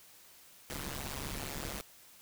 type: noise with amplitude modulation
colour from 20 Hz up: pink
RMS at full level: -36 dBFS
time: 0.7-1.81 s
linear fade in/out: 0 ms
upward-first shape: sine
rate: 141 Hz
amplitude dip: 100%
effects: white hiss -58 dBFS RMS until 2.21 s